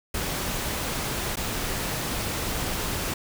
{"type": "noise with dropouts", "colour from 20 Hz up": "pink", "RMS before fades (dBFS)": -29, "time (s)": [0.14, 3.14], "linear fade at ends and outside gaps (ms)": 5, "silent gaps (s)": [1.358, 1.369], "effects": []}